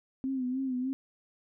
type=tone with vibrato; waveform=sine; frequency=258.9 Hz; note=C4; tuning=18 cents flat; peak=-29 dBFS; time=0.24-0.93 s; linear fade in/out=0 ms; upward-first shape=sine; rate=3.3 Hz; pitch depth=66 cents each way; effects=none